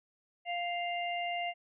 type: harmonic tone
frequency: 698.5 Hz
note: F5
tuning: in tune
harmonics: 1 / 3 / 4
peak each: -34 / -39 / -40 dBFS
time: 0.45-1.54 s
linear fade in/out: 50 ms
effects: none